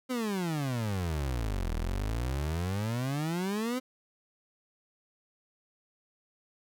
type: exponential two-way sweep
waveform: 30% pulse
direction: down then up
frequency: 261.6 to 38.89 to 261.6 Hz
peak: -27 dBFS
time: 0.09-3.8 s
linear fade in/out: 20 ms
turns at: 1.74 s
effects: none